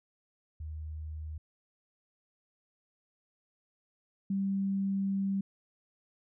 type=tone pair in turn; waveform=sine; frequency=77.6 / 195.54 Hz; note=D#2 / G3; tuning=-4 / -4 cents; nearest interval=octave + major third; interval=1600 cents; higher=second; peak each=-37 / -28 dBFS; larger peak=second; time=0.6-1.38 / 4.3-5.41 s; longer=second; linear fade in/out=5 ms; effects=none